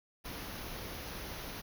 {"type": "band-stop noise", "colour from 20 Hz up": "pink", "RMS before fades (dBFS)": -43, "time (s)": [0.24, 1.62], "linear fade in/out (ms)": 20, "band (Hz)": [6400, 10000], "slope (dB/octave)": 96, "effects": []}